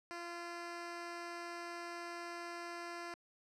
10% pulse tone, 344.2 Hz, F4, 25 cents flat, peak -35 dBFS, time 0.11-3.14 s, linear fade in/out 0 ms, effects low-pass 7000 Hz 12 dB/octave

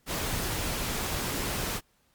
pink noise, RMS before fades -31 dBFS, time 0.06-1.81 s, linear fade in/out 50 ms, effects pink hiss -68 dBFS RMS until 2.14 s + MP3 96 kbps

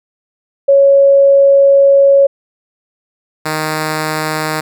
sine / 5% pulse tone pair in turn, 554.4 / 155.57 Hz, C#5 / D#3, 0 / 0 cents, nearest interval octave + minor seventh, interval 2200 cents, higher first, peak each -4 dBFS, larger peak neither, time 0.68-2.27 / 3.45-4.61 s, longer first, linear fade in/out 10 ms, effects none

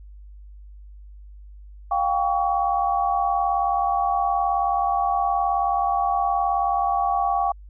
sine tone cluster, 710 / 789 / 1127 Hz, F5 / G5 / C#6, +28 / +11 / +28 cents, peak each -24 / -22 / -25 dBFS, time 1.91-7.52 s, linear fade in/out 5 ms, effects added 50 Hz sine -40 dBFS peak until 7.69 s

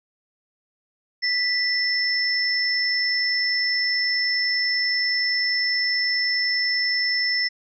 sine tone pair together, 1975.5 / 5295 Hz, B6 / E8, 0 / +7 cents, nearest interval octave + perfect fourth, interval 1707 cents, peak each -23 / -22 dBFS, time 1.22-7.49 s, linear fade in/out 20 ms, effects none

